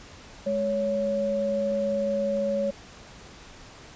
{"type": "tone pair together", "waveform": "sine", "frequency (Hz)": [209.4, 558.5], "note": ["G#3", "C#5"], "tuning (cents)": [15, 13], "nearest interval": "octave + perfect fourth", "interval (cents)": 1698, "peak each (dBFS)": [-30, -24], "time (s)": [0.46, 2.71], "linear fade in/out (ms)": 10, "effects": ["pink hiss -47 dBFS RMS until 3.95 s", "resampled to 16000 Hz"]}